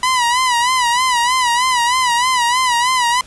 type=tone with vibrato; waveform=sawtooth; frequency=987.8 Hz; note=B5; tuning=in tune; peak=-9 dBFS; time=0.03-3.21 s; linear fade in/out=2 ms; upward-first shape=sine; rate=3.2 Hz; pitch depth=87 cents each way; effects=pink hiss -42 dBFS RMS until 3.26 s + resampled to 24000 Hz